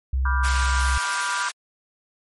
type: tone with vibrato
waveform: sine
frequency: 65.41 Hz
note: C2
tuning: in tune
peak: -19 dBFS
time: 0.13-0.98 s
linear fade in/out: 5 ms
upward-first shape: sine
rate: 5.6 Hz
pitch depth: 8 cents each way
type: chord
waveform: sine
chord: G dominant seventh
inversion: first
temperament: just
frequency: 980 / 1176 / 1411.2 / 1568 Hz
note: B5 / D6 / F6 / G6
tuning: -14 / +2 / +18 / 0 cents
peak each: -29 dBFS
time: 0.25-1.49 s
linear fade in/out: 5 ms
type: high-pass noise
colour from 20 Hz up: pink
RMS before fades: -30 dBFS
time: 0.43-1.52 s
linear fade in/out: 20 ms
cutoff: 1300 Hz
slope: 12 dB/octave
effects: MP3 48 kbps